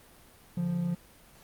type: tone pair together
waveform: triangle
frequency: 143.78 / 174.61 Hz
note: D3 / F3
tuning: -36 / 0 cents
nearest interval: minor third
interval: 336 cents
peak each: -34 / -26 dBFS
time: 0.57-0.95 s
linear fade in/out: 5 ms
effects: pink hiss -56 dBFS RMS until 1.43 s + Opus 32 kbps